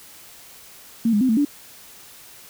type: tone with pitch steps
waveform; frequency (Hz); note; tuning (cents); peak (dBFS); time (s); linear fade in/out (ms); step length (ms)
sine; 229 / 207.3 / 259.1 / 221.5 / 288.8; A#3 / G#3 / C4 / A3 / D4; -31 / -3 / -17 / +12 / -29; -15; 1.05-1.45; 5; 80
effects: white hiss -45 dBFS RMS until 2.49 s